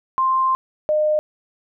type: tone pair in turn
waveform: sine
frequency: 1049 / 609.8 Hz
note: C6 / D#5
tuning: +4 / -35 cents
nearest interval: major sixth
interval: 939 cents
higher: first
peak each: -15 dBFS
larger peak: neither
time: 0.18-0.55 / 0.89-1.19 s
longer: first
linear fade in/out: 0 ms
effects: none